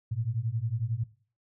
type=beating tone pair; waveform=sine; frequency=108.2 / 119.2 Hz; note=A2 / A#2; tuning=-29 / +39 cents; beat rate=11 Hz; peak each=-31 dBFS; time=0.11-1.04 s; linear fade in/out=10 ms; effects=noise-tail reverb RT60 0.4 s tail -17 dB re dry